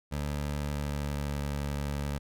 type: tone with pitch glide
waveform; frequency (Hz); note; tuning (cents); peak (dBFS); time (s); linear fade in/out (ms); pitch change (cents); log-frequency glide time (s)
20% pulse; 72.9 to 71.52; D2 to D2; -12 to -45; -26; 0.11-2.19; 20; -33; 0.58-1.46
effects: none